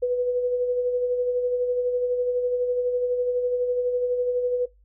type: tone with tremolo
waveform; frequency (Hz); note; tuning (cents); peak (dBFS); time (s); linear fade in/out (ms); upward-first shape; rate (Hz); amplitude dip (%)
sine; 493.9; B4; 0; -19; 0.02-4.66; 10; sine; 12; 40
effects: noise-tail reverb RT60 0.2 s tail -21 dB re dry + added 50 Hz sine -54 dBFS peak until 4.84 s